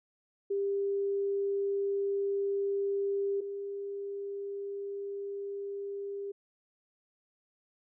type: tone pair in turn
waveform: sine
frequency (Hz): 397.9 / 399.8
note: G4 / G4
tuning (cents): +26 / +34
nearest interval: unison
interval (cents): 8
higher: second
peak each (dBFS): -28 / -35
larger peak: first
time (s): 0.5-3.41 / 3.41-6.32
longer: neither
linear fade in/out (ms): 10
effects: none